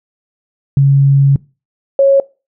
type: tone pair in turn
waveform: sine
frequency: 138.59 / 549.4 Hz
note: C#3 / C#5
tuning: 0 / -16 cents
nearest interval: 2 octaves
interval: 2384 cents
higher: second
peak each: -5 dBFS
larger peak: neither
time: 0.77-1.36 / 1.99-2.2 s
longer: first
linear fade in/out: 2 ms
effects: noise-tail reverb RT60 0.3 s tail -22 dB re dry